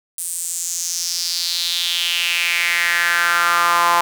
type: tone with high-pass filter sweep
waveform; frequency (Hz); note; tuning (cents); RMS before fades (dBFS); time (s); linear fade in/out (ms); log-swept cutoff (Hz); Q
sawtooth; 172.4; F3; -22; -19; 0.18-4.01; 0; 9400 to 960; 4.1
effects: none

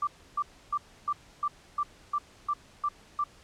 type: tone bursts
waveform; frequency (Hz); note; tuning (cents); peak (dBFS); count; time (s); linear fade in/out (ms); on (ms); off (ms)
sine; 1174.7; D6; 0; -25; 10; 0.02-3.24; 5; 52; 300
effects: pink hiss -56 dBFS RMS until 3.43 s + low-pass 8000 Hz 12 dB/octave

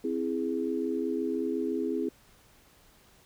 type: chord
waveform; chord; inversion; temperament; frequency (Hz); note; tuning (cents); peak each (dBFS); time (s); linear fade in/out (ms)
sine; C augmented; none; equal; 261.6 / 329.6 / 415.3; C4 / E4 / G#4; 0 / 0 / 0; -32; 0.04-2.09; 5
effects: pink hiss -60 dBFS RMS until 3.25 s

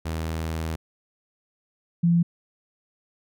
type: tone pair in turn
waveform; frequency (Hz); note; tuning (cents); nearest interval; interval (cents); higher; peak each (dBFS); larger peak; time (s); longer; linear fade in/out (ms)
sawtooth / sine; 80.5 / 170.57; E2 / F3; -41 / -41; octave + minor second; 1300; second; -23 / -16; second; 0.05-0.76 / 2.03-2.23; first; 10
effects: none

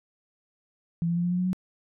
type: tone with pitch steps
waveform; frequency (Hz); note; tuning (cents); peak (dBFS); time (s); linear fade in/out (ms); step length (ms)
sine; 168.2 / 170.84 / 173.53 / 176.26 / 179.03 / 181.84 / 184.7; E3 / F3 / F3 / F3 / F3 / F#3 / F#3; +35 / -38 / -11 / +16 / +43 / -30 / -3; -23; 1.02-1.531; 0; 73
effects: none

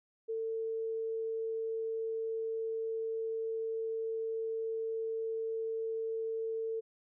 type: tone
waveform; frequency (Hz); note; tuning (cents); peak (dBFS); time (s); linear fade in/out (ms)
sine; 448.3; A4; +32; -33; 0.28-6.81; 20
effects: none

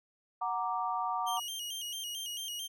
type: chord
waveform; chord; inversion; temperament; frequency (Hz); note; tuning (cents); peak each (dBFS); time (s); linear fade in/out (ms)
sine; Gb augmented; none; equal; 740 / 932.3 / 1174.7; Gb5 / Bb5 / D6; 0 / 0 / 0; -35; 0.41-1.4; 10
type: tone with vibrato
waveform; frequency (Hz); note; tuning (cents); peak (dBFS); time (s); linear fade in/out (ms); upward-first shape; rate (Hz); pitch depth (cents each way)
sawtooth; 3024; F#7; +37; -34; 1.26-2.68; 20; square; 4.5; 77
effects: none

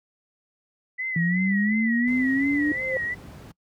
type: tone with vibrato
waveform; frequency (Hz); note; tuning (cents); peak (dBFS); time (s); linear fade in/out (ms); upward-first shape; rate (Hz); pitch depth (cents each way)
sine; 1975.5; B6; 0; -26; 0.98-3.15; 20; sine; 2.8; 83
type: linear sweep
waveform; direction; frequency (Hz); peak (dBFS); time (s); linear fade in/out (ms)
sine; up; 164.81 to 301.5; -20; 1.16-2.72; 2
type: noise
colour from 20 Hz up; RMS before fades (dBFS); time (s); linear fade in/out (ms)
brown; -37; 2.07-3.52; 10
type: tone with exponential growth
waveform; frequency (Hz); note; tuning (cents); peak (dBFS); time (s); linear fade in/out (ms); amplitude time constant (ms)
sine; 523.3; C5; 0; -22; 2.51-2.97; 1; 100
effects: noise-tail reverb RT60 0.1 s tail -24 dB re dry + high-pass 100 Hz 12 dB/octave

